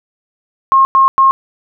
sine tone bursts, 1074 Hz, C6, 45 cents sharp, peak -5 dBFS, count 3, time 0.72-1.31 s, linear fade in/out 0 ms, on 130 ms, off 100 ms, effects none

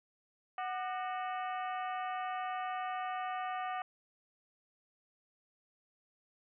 harmonic tone with a mistuned harmonic, 370.5 Hz, F#4, 2 cents sharp, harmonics 2 / 3 / 4 / 5 / 6 / 7 / 8, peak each -37 / -41 / -49 / -47 / -53 / -53 / -55 dBFS, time 0.58-3.82 s, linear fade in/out 2 ms, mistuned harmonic 3, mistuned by +140 cents, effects none

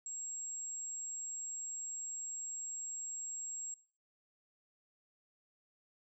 sine tone, 7590 Hz, A#8, 30 cents sharp, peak -40 dBFS, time 0.06-3.74 s, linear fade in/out 2 ms, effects noise-tail reverb RT60 0.5 s tail -23 dB re dry

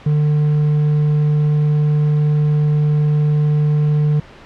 sine tone with hard clipping, 150 Hz, D3, 37 cents sharp, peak -13 dBFS, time 0.06-4.2 s, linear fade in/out 5 ms, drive 3 dB, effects pink hiss -40 dBFS RMS until 4.45 s + low-pass 3000 Hz 12 dB/octave

